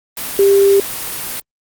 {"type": "tone in noise", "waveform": "sine", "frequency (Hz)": 396.2, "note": "G4", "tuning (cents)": 18, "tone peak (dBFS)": -7, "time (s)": [0.39, 0.8], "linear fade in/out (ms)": 2, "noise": "white", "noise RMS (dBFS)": -24, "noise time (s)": [0.17, 1.4], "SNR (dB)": 14, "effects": ["Opus 32 kbps"]}